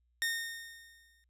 sawtooth tone with exponential decay, 1837 Hz, A#6, 26 cents flat, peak -25 dBFS, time 0.22-1.24 s, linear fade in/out 0 ms, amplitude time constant 220 ms, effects added 60 Hz sine -70 dBFS peak until 1.29 s + resampled to 32000 Hz

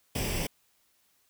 pink noise with comb filter, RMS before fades -31 dBFS, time 0.15-0.47 s, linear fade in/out 5 ms, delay 0.37 ms, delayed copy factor +0.65, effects white hiss -69 dBFS RMS until 1.29 s

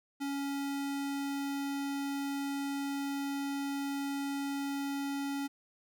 square tone, 279.3 Hz, C#4, 13 cents sharp, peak -34 dBFS, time 0.2-5.48 s, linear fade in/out 20 ms, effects none

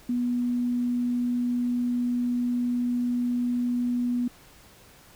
sine tone, 243.9 Hz, B3, 21 cents flat, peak -23 dBFS, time 0.09-4.28 s, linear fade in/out 5 ms, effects pink hiss -53 dBFS RMS until 5.15 s

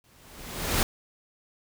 pink noise with exponential growth, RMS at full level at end -22 dBFS, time 0.04-0.83 s, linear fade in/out 1 ms, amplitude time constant 170 ms, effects none

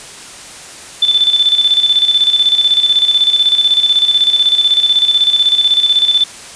sine tone with tremolo, 3520 Hz, A7, in tune, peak -6 dBFS, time 1.02-6.24 s, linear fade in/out 5 ms, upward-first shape square, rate 16 Hz, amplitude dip 60%, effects white hiss -32 dBFS RMS until 6.55 s + resampled to 22050 Hz

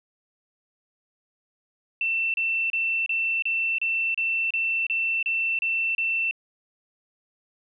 sine tone bursts, 2683 Hz, E7, 30 cents sharp, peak -22 dBFS, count 12, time 2.01-6.311 s, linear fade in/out 2 ms, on 330 ms, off 31 ms, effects none

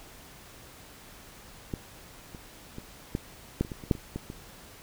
clicks, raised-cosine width 3 ms, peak -18 / -29 / -26 / -15 / -12 / -27 / -23 / -28 / -9 / -27 / -20 / -25 dBFS, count 12, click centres 1.738 / 2.348 / 2.784 / 3.151 / 3.61 / 3.649 / 3.718 / 3.838 / 3.912 / 3.952 / 4.16 / 4.301 s, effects pink hiss -50 dBFS RMS until 4.82 s

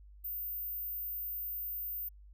sine tone, 14650 Hz, A#9, 31 cents flat, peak -36 dBFS, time 0.24-2.09 s, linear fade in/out 10 ms, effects added 50 Hz sine -52 dBFS peak until 2.33 s

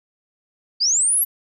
sine linear sweep, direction up, 4519 to 11830 Hz, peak -15 dBFS, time 0.8-1.25 s, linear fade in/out 20 ms, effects none

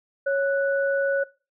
sine tone pair together, 552.8 / 1480 Hz, C#5 / F#6, -5 / 0 cents, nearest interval octave + perfect fourth, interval 1705 cents, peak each -21 / -27 dBFS, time 0.26-1.24 s, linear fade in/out 10 ms, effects noise-tail reverb RT60 0.3 s tail -19 dB re dry

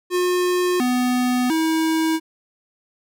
square tone with pitch steps, 359.6 / 249.2 / 320.9 Hz, F#4 / B3 / E4, -49 / +16 / -46 cents, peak -18 dBFS, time 0.1-2.2 s, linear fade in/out 50 ms, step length 700 ms, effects none

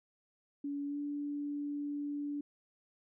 sine tone with pitch glide, 284.8 to 289.6 Hz, C#4 to D4, +47 to -24 cents, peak -35 dBFS, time 0.64-2.41 s, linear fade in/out 5 ms, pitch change +29 cents, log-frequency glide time 0.86-0.98 s, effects none

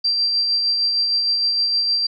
sine tone with tremolo, 4712 Hz, D8, 5 cents sharp, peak -15 dBFS, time 0.04-2.07 s, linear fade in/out 10 ms, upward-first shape sine, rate 6.5 Hz, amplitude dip 30%, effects none

